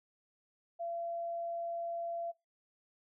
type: tone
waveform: sine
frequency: 680 Hz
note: F5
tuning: 46 cents flat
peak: -36 dBFS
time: 0.79-2.32 s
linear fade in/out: 20 ms
effects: noise-tail reverb RT60 0.2 s tail -19 dB re dry